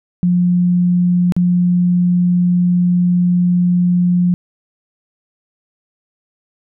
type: tone with dropouts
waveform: sine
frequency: 177.5 Hz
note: F3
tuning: 28 cents sharp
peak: -10 dBFS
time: 0.23-4.34 s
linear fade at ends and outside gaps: 0 ms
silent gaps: 1.322-1.365 s
effects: none